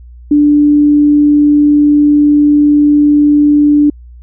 sine tone, 293.7 Hz, D4, in tune, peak -4 dBFS, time 0.31-3.9 s, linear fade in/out 5 ms, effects added 60 Hz sine -31 dBFS peak until 4.22 s

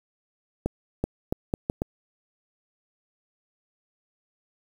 accelerating click train, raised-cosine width 2 ms, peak -11 dBFS, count 6, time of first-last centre 0.66-1.819 s, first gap 380 ms, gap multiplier 0.75, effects 7-bit

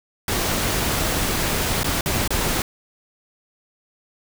pink noise with dropouts, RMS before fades -22 dBFS, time 0.28-2.62 s, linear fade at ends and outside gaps 2 ms, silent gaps 1.833-1.843 / 2.01-2.059 / 2.277-2.305 s, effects none

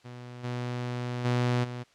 sawtooth tone with level steps, 122.8 Hz, B2, 9 cents flat, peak -37 / -27 / -20 / -31 dBFS, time 0.04-1.84 s, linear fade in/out 20 ms, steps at 0.43 / 1.24 / 1.63 s, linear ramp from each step 20 ms, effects white hiss -62 dBFS RMS until 1.94 s + low-pass 5000 Hz 12 dB/octave

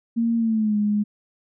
sine tone with pitch glide, 231.1 to 208.3 Hz, A#3 to G#3, -15 to +5 cents, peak -18 dBFS, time 0.16-1.04 s, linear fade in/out 20 ms, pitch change -180 cents, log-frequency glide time 0.37-0.77 s, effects none

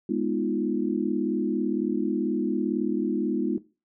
sine chord, F half-diminished seventh, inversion first, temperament equal, 207.7 / 246.9 / 311.1 / 349.2 Hz, Ab3 / Cb4 / Eb4 / F4, 0 / 0 / 0 / 0 cents, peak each -29 dBFS, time 0.09-3.58 s, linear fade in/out 5 ms, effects noise-tail reverb RT60 0.3 s tail -17 dB re dry

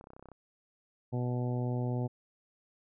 clicks, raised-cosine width 1 ms, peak -36 dBFS, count 11, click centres 0.011 / 0.041 / 0.071 / 0.104 / 0.134 / 0.165 / 0.195 / 0.226 / 0.257 / 0.287 / 0.317 s
harmonic tone, 123.47 Hz, B2, in tune, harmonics 1 / 2 / 3 / 4 / 5 / 6 / 7, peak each -31 / -37 / -41 / -43 / -45 / -47 / -48 dBFS, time 1.12-2.08 s, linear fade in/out 20 ms
effects none

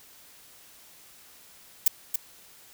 violet noise with echo, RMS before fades -18 dBFS, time 1.86-1.88 s, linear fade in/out 5 ms, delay 280 ms, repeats 1, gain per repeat -7 dB, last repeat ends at 2.16 s, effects white hiss -53 dBFS RMS until 2.73 s

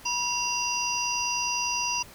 harmonic tone with a mistuned harmonic, 970 Hz, B5, 31 cents flat, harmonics 1 / 3 / 5 / 6, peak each -31 / -31 / -31 / -31 dBFS, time 0.05-2.03 s, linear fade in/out 10 ms, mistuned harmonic 3, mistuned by -91 cents, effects pink hiss -49 dBFS RMS until 2.14 s

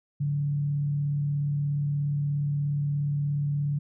sine tone with frequency modulation, 144.4 Hz, D3, 29 cents flat, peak -24 dBFS, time 0.2-3.79 s, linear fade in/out 10 ms, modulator 36.9 Hz, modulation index 0.24, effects none

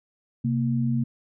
sine tone pair together, 130.81 / 231.8 Hz, C3 / A#3, 0 / -10 cents, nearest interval minor seventh, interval 990 cents, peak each -24 dBFS, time 0.44-1.04 s, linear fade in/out 10 ms, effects none

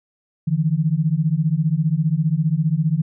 sine beating tone pair, 150 / 165 Hz, D3 / E3, +37 / +2 cents, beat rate 15 Hz, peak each -19 dBFS, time 0.47-3.02 s, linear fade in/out 10 ms, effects none

